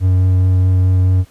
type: tone with vibrato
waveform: triangle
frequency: 92.5 Hz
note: F#2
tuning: in tune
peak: -7 dBFS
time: 0-1.25 s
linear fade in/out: 50 ms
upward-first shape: triangle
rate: 4.7 Hz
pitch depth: 11 cents each way
effects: pink hiss -50 dBFS RMS until 1.3 s + resampled to 32000 Hz